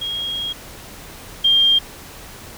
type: tone pair in turn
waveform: sine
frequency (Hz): 3271 / 3200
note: G#7 / G7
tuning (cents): -27 / +35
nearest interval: unison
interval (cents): 38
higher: first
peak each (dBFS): -22 / -11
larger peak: second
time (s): 0.01-0.53 / 1.44-1.79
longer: first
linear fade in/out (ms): 10
effects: pink hiss -38 dBFS RMS until 2.57 s